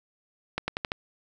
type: accelerating click train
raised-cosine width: 0.3 ms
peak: -12 dBFS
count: 5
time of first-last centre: 0.58-0.919 s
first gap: 100 ms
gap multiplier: 0.89
effects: none